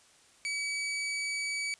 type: tone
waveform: sawtooth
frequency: 2282 Hz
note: C#7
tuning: 50 cents sharp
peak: -28 dBFS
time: 0.45-1.74 s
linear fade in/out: 0 ms
effects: white hiss -61 dBFS RMS until 1.79 s + resampled to 22050 Hz